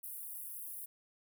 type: high-pass noise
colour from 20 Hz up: pink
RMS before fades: -45 dBFS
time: 0.03-0.86 s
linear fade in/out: 10 ms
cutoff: 10000 Hz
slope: 48 dB/octave
effects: none